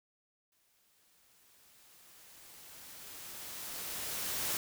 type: noise with exponential growth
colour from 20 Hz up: white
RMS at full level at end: -34 dBFS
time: 0.52-4.57 s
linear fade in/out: 1 ms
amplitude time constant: 880 ms
effects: none